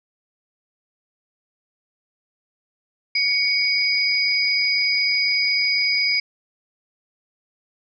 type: tone pair together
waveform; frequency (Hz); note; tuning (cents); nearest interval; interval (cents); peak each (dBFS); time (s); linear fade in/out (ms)
sine; 2238 / 4932; C#7 / D#8; +16 / -16; octave + major second; 1368; -20; 3.15-6.2; 5
effects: none